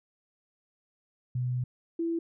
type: tone pair in turn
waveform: sine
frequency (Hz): 124.9 / 333.4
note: B2 / E4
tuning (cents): +20 / +20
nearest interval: octave + perfect fourth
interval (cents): 1700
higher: second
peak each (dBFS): -27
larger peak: neither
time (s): 1.35-1.64 / 1.99-2.19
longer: first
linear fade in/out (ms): 5
effects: none